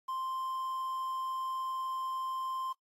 triangle tone with quantisation, 1046.5 Hz, C6, in tune, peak -32 dBFS, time 0.08-2.73 s, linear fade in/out 10 ms, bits 10, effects noise-tail reverb RT60 0.1 s tail -22 dB re dry + AAC 48 kbps

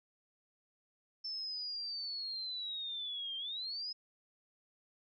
sine linear two-way sweep, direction down then up, 5320 to 3151 to 5130 Hz, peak -38 dBFS, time 1.24-3.93 s, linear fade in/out 10 ms, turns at 3.37 s, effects none

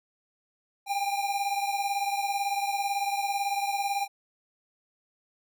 square beating tone pair, 796 / 814 Hz, G5 / G#5, +26 / -35 cents, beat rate 18 Hz, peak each -29 / -33 dBFS, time 0.86-4.08 s, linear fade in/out 50 ms, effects none

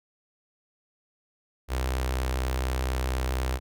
sawtooth tone with notch filter, 64.2 Hz, C2, 32 cents flat, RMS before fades -28 dBFS, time 1.68-3.6 s, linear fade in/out 50 ms, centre 180 Hz, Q 0.72, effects none

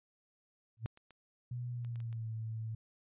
sine tone with exponential growth, 112.8 Hz, A2, 44 cents sharp, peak -30 dBFS, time 0.77-0.86 s, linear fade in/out 0 ms, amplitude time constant 18 ms
clicks, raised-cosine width 0.2 ms, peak -40 dBFS, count 6, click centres 0.974 / 1.107 / 1.848 / 1.958 / 2.003 / 2.128 s
sine tone with pitch glide, 122.2 to 111.41 Hz, B2 to A2, -18 to +22 cents, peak -37 dBFS, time 1.51-2.75 s, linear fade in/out 5 ms, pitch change -160 cents, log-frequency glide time 1.7-2.29 s
effects resampled to 8000 Hz

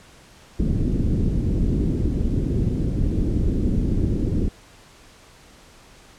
pink low-pass noise, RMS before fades -21 dBFS, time 0.59-4.49 s, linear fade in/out 10 ms, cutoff 340 Hz, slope 24 dB/octave, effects pink hiss -49 dBFS RMS until 6.18 s + low-pass 9000 Hz 12 dB/octave

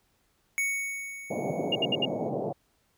square tone with exponential decay, 2225 Hz, C#7, 6 cents sharp, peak -25 dBFS, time 0.58-2.29 s, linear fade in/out 0 ms, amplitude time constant 370 ms
white band-pass noise, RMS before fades -31 dBFS, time 1.3-2.53 s, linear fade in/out 10 ms, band 120 to 730 Hz, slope 48 dB/octave
sine tone bursts, 2825 Hz, F7, 19 cents sharp, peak -23 dBFS, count 4, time 1.72-2.053 s, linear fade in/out 5 ms, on 33 ms, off 67 ms
effects pink hiss -70 dBFS RMS until 2.97 s

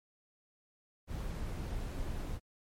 brown noise, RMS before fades -38 dBFS, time 1.07-2.4 s, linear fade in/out 50 ms, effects MP3 64 kbps

